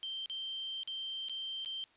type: tone with dropouts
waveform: sine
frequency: 3136 Hz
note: G7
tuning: in tune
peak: -37 dBFS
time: 0.03-1.84 s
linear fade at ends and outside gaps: 0 ms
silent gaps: 0.259-0.298 / 0.833-0.875 / 1.285-1.296 / 1.648-1.659 s
effects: white hiss -66 dBFS RMS until 1.96 s + resampled to 8000 Hz